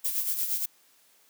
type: noise with tremolo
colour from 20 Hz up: violet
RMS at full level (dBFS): -27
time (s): 0.04-0.66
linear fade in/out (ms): 10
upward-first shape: sine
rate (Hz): 8.6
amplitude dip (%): 55
effects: white hiss -62 dBFS RMS until 1.29 s + high-pass 200 Hz 12 dB/octave